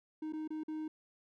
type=tone with dropouts; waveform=triangle; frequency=311.1 Hz; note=D#4; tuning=in tune; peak=-35 dBFS; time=0.22-0.88 s; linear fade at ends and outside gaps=5 ms; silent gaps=0.325-0.333 / 0.477-0.504 / 0.635-0.681 s; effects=none